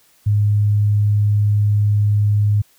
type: tone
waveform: sine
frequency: 103.83 Hz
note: G#2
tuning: in tune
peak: -12 dBFS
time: 0.26-2.62 s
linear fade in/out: 10 ms
effects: white hiss -55 dBFS RMS until 2.78 s